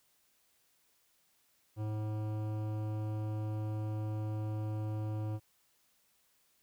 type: tone with hard clipping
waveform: sine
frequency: 107.3 Hz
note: A2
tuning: 43 cents flat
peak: -36 dBFS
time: 1.76-5.4 s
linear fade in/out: 50 ms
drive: 15 dB
effects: white hiss -72 dBFS RMS until 6.62 s